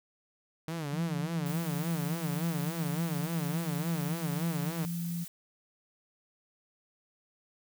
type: tone with vibrato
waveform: sawtooth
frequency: 154.5 Hz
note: D#3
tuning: 12 cents flat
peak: -30 dBFS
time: 0.68-4.85 s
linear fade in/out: 0 ms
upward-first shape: sine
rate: 3.5 Hz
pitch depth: 150 cents each way
type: tone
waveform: sine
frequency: 170.8 Hz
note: F3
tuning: 38 cents flat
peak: -32 dBFS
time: 0.92-5.25 s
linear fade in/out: 20 ms
type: noise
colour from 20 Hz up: blue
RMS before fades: -45 dBFS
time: 1.46-5.28 s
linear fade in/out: 2 ms
effects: none